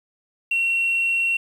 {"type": "tone with vibrato", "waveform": "sine", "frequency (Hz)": 2728, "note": "F7", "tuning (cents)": -41, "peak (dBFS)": -17, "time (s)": [0.51, 1.37], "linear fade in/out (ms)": 5, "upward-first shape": "sine", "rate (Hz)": 20, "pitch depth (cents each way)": 8, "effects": ["tanh soft clip ceiling -15 dBFS", "8-bit"]}